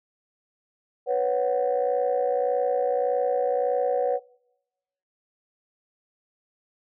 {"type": "chord", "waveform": "sine", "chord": "B suspended second", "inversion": "none", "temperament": "just", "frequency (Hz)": [493.9, 555.6, 740.8], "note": ["B4", "C#5", "F#5"], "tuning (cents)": [0, 4, 2], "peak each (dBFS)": [-23, -25, -27], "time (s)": [1.06, 4.2], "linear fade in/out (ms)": 50, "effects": ["noise-tail reverb RT60 1.0 s tail -25 dB re dry", "tanh soft clip ceiling -14 dBFS"]}